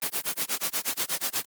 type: noise with tremolo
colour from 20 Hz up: white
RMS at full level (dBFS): -26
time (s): 0.02-1.45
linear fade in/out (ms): 2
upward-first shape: sine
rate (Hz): 8.3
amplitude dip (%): 100
effects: high-pass 150 Hz 12 dB/octave + Opus 24 kbps